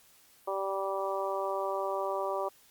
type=harmonic tone; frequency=194.4 Hz; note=G3; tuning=14 cents flat; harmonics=2 / 3 / 4 / 5 / 6; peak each=-36 / -34 / -38 / -37 / -38 dBFS; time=0.47-2.49 s; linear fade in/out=10 ms; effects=white hiss -61 dBFS RMS until 2.7 s + Opus 48 kbps